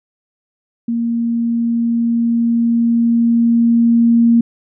sine tone with level ramp, 233.1 Hz, A#3, in tune, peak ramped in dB -15 to -7 dBFS, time 0.88-4.41 s, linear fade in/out 5 ms, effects none

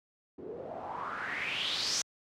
white noise with low-pass filter sweep, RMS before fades -36 dBFS, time 0.38-2.02 s, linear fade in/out 5 ms, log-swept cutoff 350 to 6300 Hz, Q 5.2, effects high-pass 80 Hz 12 dB/octave

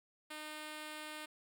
5% pulse tone, 305.8 Hz, D#4, 30 cents flat, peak -33 dBFS, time 0.3-1.26 s, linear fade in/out 10 ms, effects none

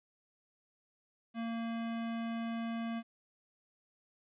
square tone, 229.5 Hz, A#3, 27 cents flat, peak -36 dBFS, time 1.34-3.03 s, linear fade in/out 50 ms, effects resampled to 8000 Hz + 12-bit

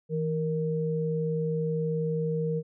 sine tone pair together, 161.62 / 466.2 Hz, E3 / A#4, -34 / 0 cents, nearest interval octave + tritone, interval 1834 cents, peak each -28 / -29 dBFS, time 0.09-2.63 s, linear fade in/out 50 ms, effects none

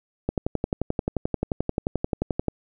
click train, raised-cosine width 2 ms, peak -10 dBFS, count 26, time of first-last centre 0.29-2.483 s, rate 11.4 Hz, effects none

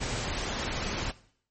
pink noise, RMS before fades -32 dBFS, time 0-1.12 s, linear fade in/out 20 ms, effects noise-tail reverb RT60 0.6 s tail -18 dB re dry + MP3 32 kbps

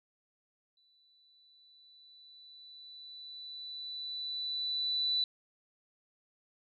sine tone with exponential growth, 3976 Hz, B7, 11 cents sharp, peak -27 dBFS, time 0.77-5.24 s, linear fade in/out 2 ms, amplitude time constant 970 ms, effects none

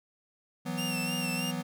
square chord, E suspended second, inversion none, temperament equal, 164.81 / 185 / 246.9 Hz, E3 / F#3 / B3, 0 / 0 / 0 cents, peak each -37 dBFS, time 0.65-1.63 s, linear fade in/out 20 ms
sawtooth tone with vibrato, 2739 Hz, F7, 34 cents flat, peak -30 dBFS, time 0.77-1.52 s, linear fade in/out 20 ms, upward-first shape sine, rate 3.2 Hz, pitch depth 49 cents each way
effects none

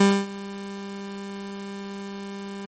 30% pulse tone with ADSR envelope, 198.3 Hz, G3, 20 cents sharp, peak -10 dBFS, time 0-2.66 s, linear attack 7 ms, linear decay 250 ms, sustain -20 dB, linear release 11 ms, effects MP3 32 kbps

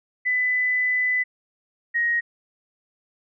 sine tone pair in turn, 2000 / 1880.1 Hz, B6 / A#6, +21 / +14 cents, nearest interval minor second, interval 107 cents, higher first, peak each -19 dBFS, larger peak neither, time 0.25-1.24 / 1.94-2.21 s, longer first, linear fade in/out 20 ms, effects none

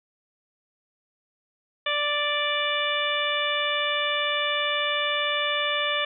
harmonic tone, 587 Hz, D5, 1 cent flat, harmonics 1 / 2 / 3 / 4 / 5 / 6, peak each -30 / -30 / -30 / -30 / -30 / -30 dBFS, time 1.86-6.05 s, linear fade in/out 5 ms, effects none

